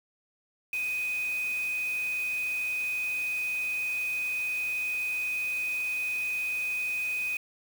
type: tone in noise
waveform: sine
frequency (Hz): 2500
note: D#7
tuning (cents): +8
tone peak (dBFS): -28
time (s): 0.73-7.37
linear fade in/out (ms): 2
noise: white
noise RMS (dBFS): -45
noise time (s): 0.73-7.37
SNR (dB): +14
effects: none